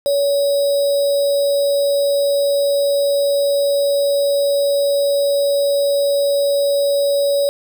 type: tone with sample-and-hold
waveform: sine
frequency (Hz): 565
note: C#5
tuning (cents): +33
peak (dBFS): -13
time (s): 0.06-7.49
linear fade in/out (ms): 0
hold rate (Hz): 4410
effects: none